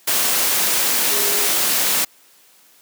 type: tone in noise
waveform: sine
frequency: 410 Hz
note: G#4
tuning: 22 cents flat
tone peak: -28 dBFS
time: 1.11-1.48 s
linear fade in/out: 10 ms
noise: white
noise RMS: -18 dBFS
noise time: 0.07-2.05 s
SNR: -13 dB
effects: white hiss -52 dBFS RMS until 2.81 s + high-pass 200 Hz 12 dB/octave